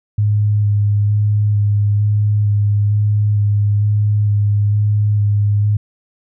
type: tone with vibrato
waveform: sine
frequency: 103.83 Hz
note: G#2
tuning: in tune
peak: -11 dBFS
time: 0.18-5.77 s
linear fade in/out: 5 ms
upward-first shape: square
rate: 1.1 Hz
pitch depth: 12 cents each way
effects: none